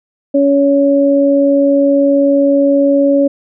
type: tone pair together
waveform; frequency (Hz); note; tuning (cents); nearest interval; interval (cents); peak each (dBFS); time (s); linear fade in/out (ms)
sine; 280.3 / 560.6; C#4 / C#5; +19 / +19; octave; 1200; -10; 0.34-3.28; 10
effects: none